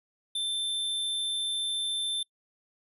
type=tone; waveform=square; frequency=3553 Hz; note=A7; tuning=16 cents sharp; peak=-29 dBFS; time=0.35-2.23 s; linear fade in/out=5 ms; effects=noise-tail reverb RT60 0.1 s tail -24 dB re dry + resampled to 32000 Hz